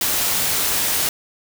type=noise; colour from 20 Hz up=white; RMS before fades=-20 dBFS; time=0.01-1.09 s; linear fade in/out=2 ms; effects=none